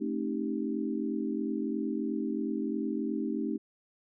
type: chord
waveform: sine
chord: A half-diminished seventh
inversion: none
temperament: equal with one note detuned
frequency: 220 / 268.1 / 311.1 / 392 Hz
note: A3 / C4 / Eb4 / G4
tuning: 0 / +42 / 0 / 0 cents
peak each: -34 / -35 / -34 / -38 dBFS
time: 0-3.58 s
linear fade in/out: 20 ms
effects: none